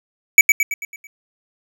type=tone with echo; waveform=square; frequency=2284 Hz; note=D7; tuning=49 cents flat; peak=-3 dBFS; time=0.38-0.41 s; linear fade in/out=2 ms; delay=110 ms; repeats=6; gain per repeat=-6 dB; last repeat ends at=1.07 s; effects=none